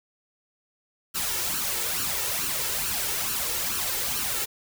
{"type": "noise with flanger", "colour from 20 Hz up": "white", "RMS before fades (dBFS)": -28, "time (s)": [1.14, 4.46], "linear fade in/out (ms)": 20, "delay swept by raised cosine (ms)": [0.69, 2.29], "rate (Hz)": 2.3, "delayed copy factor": 0.6, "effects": []}